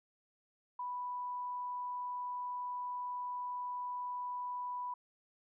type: tone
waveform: sine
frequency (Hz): 987.8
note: B5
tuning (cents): 0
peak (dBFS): -37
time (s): 0.79-4.94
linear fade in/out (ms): 5
effects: none